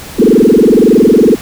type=tone with frequency modulation; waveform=sine; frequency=337.8 Hz; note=E4; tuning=42 cents sharp; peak=-3 dBFS; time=0.18-1.36 s; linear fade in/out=20 ms; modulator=21.7 Hz; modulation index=6; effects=pink hiss -28 dBFS RMS until 1.41 s